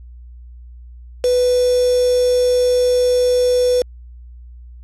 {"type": "tone with quantisation", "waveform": "sine", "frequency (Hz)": 495.9, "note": "B4", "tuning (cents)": 7, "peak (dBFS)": -12, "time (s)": [1.24, 3.82], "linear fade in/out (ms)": 2, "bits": 4, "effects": ["added 60 Hz sine -35 dBFS peak until 4.83 s", "resampled to 24000 Hz"]}